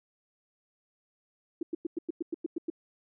sine tone bursts, 332.7 Hz, E4, 16 cents sharp, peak -28 dBFS, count 10, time 1.61-2.701 s, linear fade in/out 5 ms, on 20 ms, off 99 ms, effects none

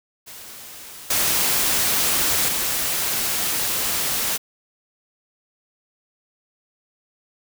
white noise with level steps, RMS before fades -39 / -20 / -23 dBFS, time 0.26-4.38 s, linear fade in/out 20 ms, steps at 1.1 / 2.48 s, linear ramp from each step 5 ms, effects none

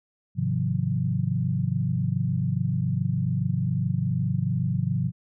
sine chord, F minor seventh, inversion first, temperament equal with one note detuned, 103.83 / 130.81 / 155.56 / 178.08 Hz, Ab2 / C3 / Eb3 / F3, 0 / 0 / 0 / +34 cents, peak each -29 / -26 / -30 / -28 dBFS, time 0.35-5.12 s, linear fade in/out 50 ms, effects none

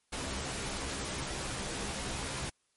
pink noise with comb filter, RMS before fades -37 dBFS, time 0.12-2.5 s, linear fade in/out 10 ms, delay 15 ms, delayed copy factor +0.65, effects white hiss -75 dBFS RMS until 2.76 s + MP3 48 kbps

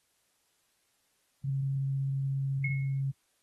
sine tone, 136.4 Hz, C#3, 28 cents flat, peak -28 dBFS, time 1.44-3.12 s, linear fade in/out 20 ms
sine tone with exponential decay, 2176 Hz, C#7, 33 cents flat, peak -28 dBFS, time 2.64-3.01 s, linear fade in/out 5 ms, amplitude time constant 80 ms
effects white hiss -73 dBFS RMS until 3.42 s + AAC 32 kbps

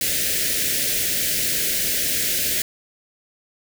white band-stop noise, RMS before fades -22 dBFS, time 0.01-2.62 s, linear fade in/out 2 ms, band 620 to 1600 Hz, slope 48 dB/octave, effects none

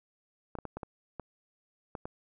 clicks, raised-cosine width 1 ms, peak -24 dBFS, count 8, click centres 0.553 / 0.587 / 0.653 / 0.77 / 0.832 / 1.197 / 1.952 / 2.055 s, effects none

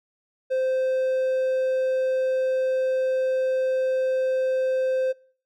triangle tone, 520 Hz, C5, 11 cents flat, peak -19 dBFS, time 0.5-5.13 s, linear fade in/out 20 ms, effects noise-tail reverb RT60 0.5 s tail -24 dB re dry

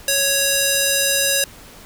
square tone with band-pass filter, 554.4 Hz, C#5, in tune, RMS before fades -18 dBFS, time 0.08-1.44 s, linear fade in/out 2 ms, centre 9100 Hz, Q 0.6, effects pink hiss -42 dBFS RMS until 1.85 s

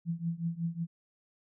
sine tone with tremolo, 167.8 Hz, E3, 31 cents sharp, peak -27 dBFS, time 0.05-0.87 s, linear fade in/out 50 ms, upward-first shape triangle, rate 5.4 Hz, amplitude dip 95%, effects none

